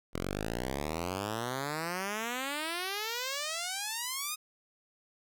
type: exponential sweep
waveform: 5% pulse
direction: up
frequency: 41.71 to 1263 Hz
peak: -22 dBFS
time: 0.13-4.36 s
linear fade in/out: 20 ms
effects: none